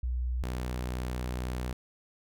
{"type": "tone pair in turn", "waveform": ["sine", "sawtooth"], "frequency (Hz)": [61.5, 62.07], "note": ["B1", "B1"], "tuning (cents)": [-7, 9], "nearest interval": "unison", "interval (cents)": 16, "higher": "second", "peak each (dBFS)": -28, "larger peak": "neither", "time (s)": [[0.03, 0.43], [0.43, 1.73]], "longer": "second", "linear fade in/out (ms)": 5, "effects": []}